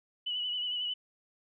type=tone with vibrato; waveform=sine; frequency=2960 Hz; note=F#7; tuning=in tune; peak=-31 dBFS; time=0.26-0.94 s; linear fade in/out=10 ms; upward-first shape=sine; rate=11 Hz; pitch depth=36 cents each way; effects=none